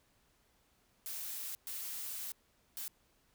blue noise bursts at uneven times, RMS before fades -42 dBFS, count 3, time 1.06-1.55 / 1.67-2.32 / 2.77-2.88 s, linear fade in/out 0 ms, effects pink hiss -72 dBFS RMS until 3.34 s

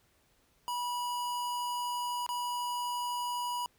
square tone with dropouts, 974 Hz, B5, 24 cents flat, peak -33 dBFS, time 0.68-3.66 s, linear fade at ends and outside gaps 0 ms, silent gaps 2.264-2.29 s, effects pink hiss -69 dBFS RMS until 3.78 s

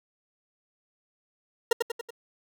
40% pulse tone with echo, 466.2 Hz, A#4, in tune, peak -17 dBFS, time 1.71-1.73 s, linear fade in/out 5 ms, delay 94 ms, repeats 4, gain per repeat -5 dB, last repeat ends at 2.106 s, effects none

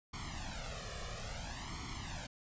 pink noise with flanger, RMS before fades -43 dBFS, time 0.13-2.27 s, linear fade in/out 10 ms, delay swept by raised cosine 0.91 to 1.72 ms, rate 0.59 Hz, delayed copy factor +0.95, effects resampled to 16000 Hz

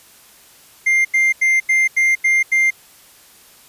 triangle tone bursts, 2100 Hz, C7, 6 cents sharp, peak -10 dBFS, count 7, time 0.86-2.706 s, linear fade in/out 10 ms, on 190 ms, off 86 ms, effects white hiss -47 dBFS RMS until 3.68 s + resampled to 32000 Hz

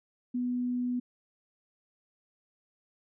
sine tone, 246.9 Hz, B3, in tune, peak -28 dBFS, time 0.34-1 s, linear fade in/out 10 ms, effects none

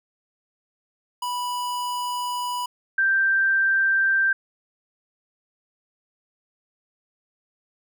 square / sine tone pair in turn, 983 / 1570.8 Hz, B5 / G6, -8 / +3 cents, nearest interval minor sixth, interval 811 cents, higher second, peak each -26 / -17 dBFS, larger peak second, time 1.22-2.66 / 2.98-4.33 s, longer first, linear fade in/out 5 ms, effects none

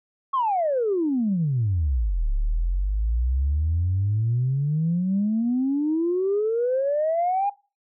sine exponential two-way sweep, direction down then up, 1116 to 34.4 to 822 Hz, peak -19 dBFS, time 0.33-7.5 s, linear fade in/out 10 ms, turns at 2.3 s, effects noise-tail reverb RT60 0.3 s tail -20 dB re dry + tanh soft clip ceiling -15 dBFS

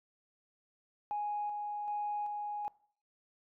sine tone with tremolo, 830.6 Hz, G#5, in tune, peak -32 dBFS, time 1.11-2.68 s, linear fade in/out 0 ms, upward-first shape square, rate 1.3 Hz, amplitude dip 30%, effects noise-tail reverb RT60 0.5 s tail -22 dB re dry + tanh soft clip ceiling -28 dBFS

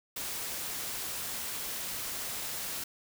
white noise, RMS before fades -37 dBFS, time 0.16-2.84 s, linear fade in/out 5 ms, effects none

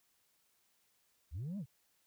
sine linear two-way sweep, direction up then down, 61.74 to 214.4 to 107.9 Hz, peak -36 dBFS, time 1.31-1.66 s, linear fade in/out 50 ms, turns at 1.58 s, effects tanh soft clip ceiling -37 dBFS + white hiss -75 dBFS RMS until 2.06 s

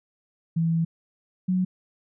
sine tone pair in turn, 164.81 / 184.19 Hz, E3 / F#3, 0 / -8 cents, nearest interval major second, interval 192 cents, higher second, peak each -20 dBFS, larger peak neither, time 0.56-0.85 / 1.48-1.65 s, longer first, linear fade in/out 10 ms, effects none

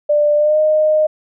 sine tone with pitch glide, 592 to 616.4 Hz, D5 to D#5, +14 to -16 cents, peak -10 dBFS, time 0.09-1.07 s, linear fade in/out 10 ms, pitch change +70 cents, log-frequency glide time 0.36-0.59 s, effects none

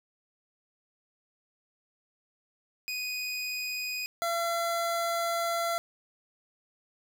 25% pulse tone pair in turn, 2489 / 679 Hz, D#7 / F5, 0 / -49 cents, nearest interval octave + minor seventh, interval 2249 cents, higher first, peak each -28 / -24 dBFS, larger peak second, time 2.88-4.06 / 4.22-5.78 s, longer second, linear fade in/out 0 ms, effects none

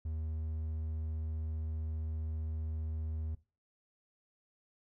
triangle tone, 78.8 Hz, D#2, 23 cents sharp, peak -33 dBFS, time 0.05-3.35 s, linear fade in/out 5 ms, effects noise-tail reverb RT60 0.3 s tail -18 dB re dry

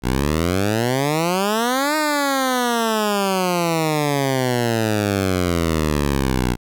10% pulse exponential two-way sweep, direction up then down, 59.3 to 311.1 to 59.3 Hz, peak -9 dBFS, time 0.02-6.57 s, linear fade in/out 50 ms, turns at 1.96 s, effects none

